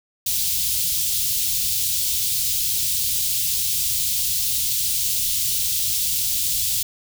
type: band-stop noise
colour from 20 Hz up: white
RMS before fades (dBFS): -22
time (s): 0.26-6.83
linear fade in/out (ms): 5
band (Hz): 140 to 3200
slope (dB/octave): 24
effects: none